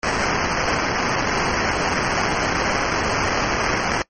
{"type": "noise with sample-and-hold", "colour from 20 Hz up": "white", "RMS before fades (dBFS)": -21, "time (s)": [0.03, 4.02], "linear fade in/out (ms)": 2, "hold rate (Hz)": 3675, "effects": ["noise-tail reverb RT60 0.1 s tail -21 dB re dry", "MP3 32 kbps"]}